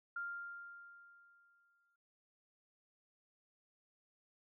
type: tone with exponential decay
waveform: sine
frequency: 1396.9 Hz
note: F6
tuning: in tune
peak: -38 dBFS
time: 0.16-1.96 s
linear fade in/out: 5 ms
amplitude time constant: 390 ms
effects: none